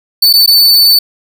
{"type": "tone with dropouts", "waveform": "45% pulse", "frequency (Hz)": 4506, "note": "C#8", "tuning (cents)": 28, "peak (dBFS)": -3, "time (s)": [0.22, 0.99], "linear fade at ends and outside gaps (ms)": 5, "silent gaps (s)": [[0.329, 0.336], [0.462, 0.475]], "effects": []}